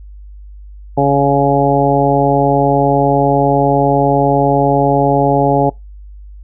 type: harmonic tone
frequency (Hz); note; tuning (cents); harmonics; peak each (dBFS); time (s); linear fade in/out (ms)
140; C#3; +18; 1 / 2 / 3 / 4 / 5 / 6; -16 / -16 / -16 / -16 / -16 / -16; 0.97-5.7; 10
effects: noise-tail reverb RT60 0.2 s tail -24 dB re dry + added 50 Hz sine -31 dBFS peak until 6.43 s